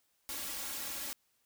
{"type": "noise with comb filter", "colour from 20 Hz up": "white", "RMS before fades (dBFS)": -40, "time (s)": [0.29, 1.13], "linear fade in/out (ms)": 0, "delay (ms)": 3.6, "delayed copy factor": 0.8, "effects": ["white hiss -75 dBFS RMS until 1.45 s"]}